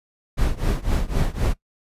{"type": "noise with tremolo", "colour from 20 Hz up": "brown", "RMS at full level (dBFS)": -17, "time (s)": [0.37, 1.54], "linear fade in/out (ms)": 20, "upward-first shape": "triangle", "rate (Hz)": 3.9, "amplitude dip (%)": 95, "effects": ["noise-tail reverb RT60 0.1 s tail -19 dB re dry", "resampled to 32000 Hz"]}